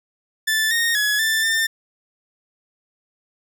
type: tone with pitch steps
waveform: sawtooth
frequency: 1757 / 1851 / 1691 / 1771 / 1798 Hz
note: A6 / A#6 / G#6 / A6 / A6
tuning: -3 / -13 / +31 / +11 / +37 cents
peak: -14 dBFS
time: 0.47-1.67 s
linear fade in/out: 10 ms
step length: 240 ms
effects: none